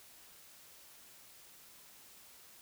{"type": "silence", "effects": ["white hiss -58 dBFS RMS until 2.61 s"]}